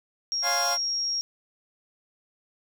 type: tone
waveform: sine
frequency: 5588 Hz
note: F8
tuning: in tune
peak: -25 dBFS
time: 0.32-1.21 s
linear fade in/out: 0 ms
type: chord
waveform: 25% pulse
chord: Db major seventh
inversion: none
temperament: equal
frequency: 554.4 / 698.5 / 830.6 / 1046.5 Hz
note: Db5 / F5 / Ab5 / C6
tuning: 0 / 0 / 0 / 0 cents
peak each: -30 / -24 / -29 / -30 dBFS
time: 0.42-0.78 s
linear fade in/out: 50 ms
effects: none